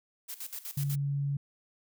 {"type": "noise with tremolo", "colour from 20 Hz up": "blue", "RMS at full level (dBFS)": -39, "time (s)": [0.28, 0.96], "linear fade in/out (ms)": 20, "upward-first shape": "square", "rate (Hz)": 8.1, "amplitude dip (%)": 80}
{"type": "tone", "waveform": "sine", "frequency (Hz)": 141.1, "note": "C#3", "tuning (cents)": 31, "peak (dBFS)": -28, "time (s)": [0.77, 1.37], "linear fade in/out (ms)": 5}
{"effects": []}